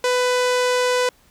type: tone with low-pass filter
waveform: sawtooth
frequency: 498.3 Hz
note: B4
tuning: 15 cents sharp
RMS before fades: -19 dBFS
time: 0.04-1.09 s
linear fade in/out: 2 ms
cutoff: 8100 Hz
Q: 0.9
effects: pink hiss -56 dBFS RMS until 1.3 s